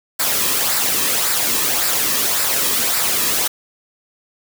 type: noise with flanger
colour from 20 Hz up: white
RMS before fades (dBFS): -18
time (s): 0.19-3.48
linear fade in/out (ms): 10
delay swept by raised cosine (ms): 0.31 to 1.41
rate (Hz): 1.8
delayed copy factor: -0.5
effects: none